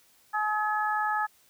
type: harmonic tone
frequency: 425 Hz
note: G#4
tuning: 40 cents sharp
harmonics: 2 / 3 / 4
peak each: -28 / -30 / -31 dBFS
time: 0.33-1.27 s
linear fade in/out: 20 ms
effects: white hiss -62 dBFS RMS until 1.49 s